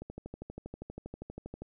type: click train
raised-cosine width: 2 ms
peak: -28 dBFS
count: 21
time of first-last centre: 0.02-1.62 s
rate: 12.5 Hz
effects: none